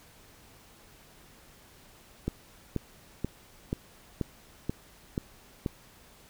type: click train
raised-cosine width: 3 ms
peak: -16 dBFS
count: 8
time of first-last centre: 2.28-5.662 s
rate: 2.07 Hz
effects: pink hiss -56 dBFS RMS until 6.29 s

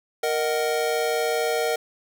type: chord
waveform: square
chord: D# minor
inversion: second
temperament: just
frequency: 466.7 / 622.3 / 746.7 Hz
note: A#4 / D#5 / F#5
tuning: +2 / 0 / +16 cents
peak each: -25 / -28 / -29 dBFS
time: 0.23-1.76 s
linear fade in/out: 5 ms
effects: none

